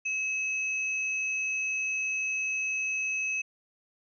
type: tone pair together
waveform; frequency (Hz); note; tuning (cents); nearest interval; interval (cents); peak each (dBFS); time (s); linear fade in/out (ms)
sine; 2572 / 6117; E7 / G8; -43 / -43; octave + minor third; 1500; -28 / -39; 0.05-3.42; 10
effects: none